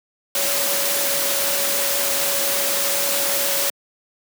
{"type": "tone in noise", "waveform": "sine", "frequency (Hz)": 561, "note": "C#5", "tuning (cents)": 21, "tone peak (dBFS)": -28, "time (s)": [0.35, 3.7], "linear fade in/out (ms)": 2, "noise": "white", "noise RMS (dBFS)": -21, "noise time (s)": [0.35, 3.7], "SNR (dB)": -10, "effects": ["high-pass 200 Hz 12 dB/octave"]}